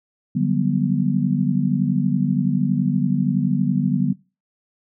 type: chord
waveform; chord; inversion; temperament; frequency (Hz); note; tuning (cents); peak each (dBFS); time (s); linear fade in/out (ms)
sine; G major seventh; second; just; 147 / 183.75 / 196 / 245; D3 / F#3 / G3 / B3; +2 / -12 / 0 / -14; -22 / -22 / -23 / -22; 0.35-4.13; 10
effects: noise-tail reverb RT60 0.3 s tail -22 dB re dry